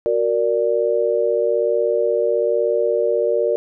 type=chord; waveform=sine; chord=Gb augmented; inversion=none; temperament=equal; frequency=370 / 466.2 / 587.3 Hz; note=Gb4 / Bb4 / D5; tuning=0 / 0 / 0 cents; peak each=-23 / -18 / -20 dBFS; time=0.06-3.56 s; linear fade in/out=0 ms; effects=none